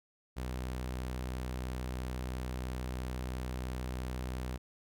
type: tone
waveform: sawtooth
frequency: 63 Hz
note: B1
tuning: 35 cents sharp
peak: -32 dBFS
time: 0.36-4.58 s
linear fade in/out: 20 ms
effects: none